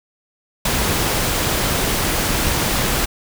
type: noise with ADSR envelope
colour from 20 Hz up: pink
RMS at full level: -17 dBFS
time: 0.65-3.06 s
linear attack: 4 ms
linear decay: 29 ms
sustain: -2 dB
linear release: 16 ms
effects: none